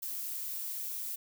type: noise with high-pass filter sweep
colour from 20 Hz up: violet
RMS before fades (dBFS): -38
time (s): 0.02-1.16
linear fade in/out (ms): 10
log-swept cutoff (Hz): 750 to 360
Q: 1.7
effects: none